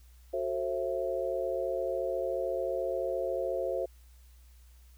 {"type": "chord", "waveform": "sine", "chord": "F# half-diminished seventh", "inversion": "none", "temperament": "just", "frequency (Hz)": [370, 444, 532.8, 666], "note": ["F#4", "A4", "C5", "E5"], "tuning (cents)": [0, 16, 31, 18], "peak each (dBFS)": [-36, -38, -32, -36], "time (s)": [0.33, 3.86], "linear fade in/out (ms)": 10, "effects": ["added 61 Hz sine -53 dBFS peak until 4.97 s", "white hiss -66 dBFS RMS until 4.97 s"]}